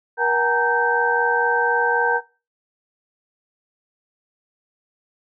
sine tone cluster, 475.8 / 758 / 843 / 927 / 1558 Hz, A#4 / F#5 / G#5 / A#5 / G6, +35 / +42 / +26 / -10 / -11 cents, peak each -23 / -28 / -27 / -23 / -20 dBFS, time 0.17-2.21 s, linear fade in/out 50 ms, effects noise-tail reverb RT60 0.3 s tail -19 dB re dry

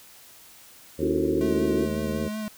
harmonic tone, 77 Hz, D#2, 17 cents flat, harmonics 1 / 2 / 3 / 4 / 5 / 6 / 7, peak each -35 / -35 / -35 / -35 / -35 / -35 / -35 dBFS, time 0.98-2.29 s, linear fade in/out 20 ms
sine chord, F# minor seventh, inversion second, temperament equal, 277.2 / 329.6 / 370 / 440 Hz, C#4 / E4 / F#4 / A4, 0 / 0 / 0 / 0 cents, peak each -29 / -27 / -26 / -31 dBFS, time 1.01-1.86 s, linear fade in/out 20 ms
square tone with vibrato, 214 Hz, A3, 48 cents flat, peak -30 dBFS, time 1.41-2.48 s, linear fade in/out 0 ms, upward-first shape triangle, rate 5.4 Hz, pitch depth 31 cents each way
effects white hiss -50 dBFS RMS until 2.57 s

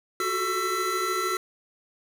square tone cluster, 361 / 374.2 / 437.6 / 1339 / 1997 Hz, F#4 / F#4 / A4 / E6 / B6, -43 / +20 / -9 / +27 / +19 cents, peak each -37 / -32 / -37 / -28 / -35 dBFS, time 0.2-1.37 s, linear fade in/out 2 ms, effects none

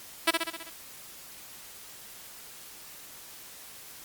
5% pulse tone with echo, 329.6 Hz, E4, in tune, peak -8 dBFS, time 0.27-0.31 s, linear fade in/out 10 ms, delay 65 ms, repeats 6, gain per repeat -4 dB, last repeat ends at 0.7 s, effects white hiss -47 dBFS RMS until 4.04 s + Opus 48 kbps

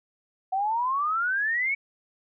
sine exponential sweep, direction up, 743 to 2261 Hz, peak -23 dBFS, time 0.52-1.75 s, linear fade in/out 10 ms, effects none

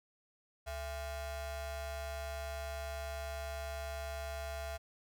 45% pulse ring-modulated tone, 370 Hz, F#4, in tune, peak -36 dBFS, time 0.66-4.78 s, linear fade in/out 20 ms, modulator 300 Hz, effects none

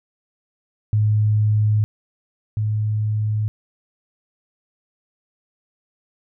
sine tone pair in turn, 106.5 / 107.08 Hz, G#2 / A2, +44 / -47 cents, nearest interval unison, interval 9 cents, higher second, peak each -14 / -18 dBFS, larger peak first, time 0.93-1.84 / 2.57-3.48 s, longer neither, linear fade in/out 0 ms, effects none

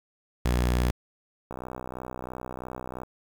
sawtooth tone, 61 Hz, B1, 21 cents flat, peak -18 dBFS, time 0.45-0.91 s, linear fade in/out 5 ms
click train, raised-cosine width 1 ms, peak -22 dBFS, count 97, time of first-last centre 1.51-3.034 s, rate 63 Hz
effects 8-bit

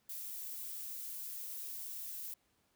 violet noise, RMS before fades -44 dBFS, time 0.09-2.34 s, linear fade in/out 5 ms, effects pink hiss -75 dBFS RMS until 2.75 s + high-pass 60 Hz 12 dB/octave

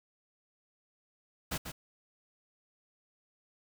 pink noise with echo, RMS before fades -35 dBFS, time 1.51-1.58 s, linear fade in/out 10 ms, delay 140 ms, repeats 1, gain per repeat -7 dB, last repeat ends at 1.72 s, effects none

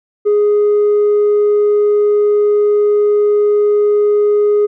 triangle tone with tanh clipping, 415.3 Hz, G#4, in tune, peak -9 dBFS, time 0.25-4.67 s, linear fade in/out 20 ms, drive 6 dB, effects none

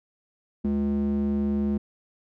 square tone with band-pass filter, 70.4 Hz, C#2, 27 cents sharp, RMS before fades -25 dBFS, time 0.64-1.78 s, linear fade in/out 10 ms, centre 250 Hz, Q 8.1, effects none

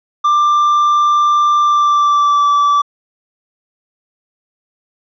triangle tone with pitch glide, 1185 to 1158.6 Hz, D6 to D6, +15 to -24 cents, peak -7 dBFS, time 0.24-2.82 s, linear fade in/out 10 ms, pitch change -39 cents, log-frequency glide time 1.6-2.48 s, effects resampled to 16000 Hz

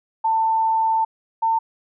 sine tone pair in turn, 892 / 901.8 Hz, A5 / A5, +23 / +42 cents, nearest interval unison, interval 19 cents, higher second, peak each -16 dBFS, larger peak neither, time 0.24-1.05 / 1.42-1.59 s, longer first, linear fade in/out 10 ms, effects none

